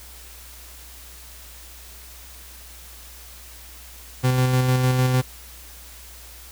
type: tone with tremolo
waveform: 40% pulse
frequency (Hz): 127.7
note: C3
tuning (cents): -42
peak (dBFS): -15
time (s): 4.23-5.22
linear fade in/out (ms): 20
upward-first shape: square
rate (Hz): 6.6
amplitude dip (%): 30
effects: added 60 Hz sine -44 dBFS peak until 6.51 s + white hiss -44 dBFS RMS until 6.51 s